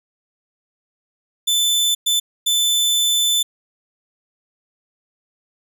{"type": "tone bursts at uneven times", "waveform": "sawtooth", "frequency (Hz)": 3520, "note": "A7", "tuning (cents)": 0, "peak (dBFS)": -12, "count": 3, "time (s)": [[1.47, 1.95], [2.06, 2.2], [2.46, 3.43]], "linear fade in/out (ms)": 10, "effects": []}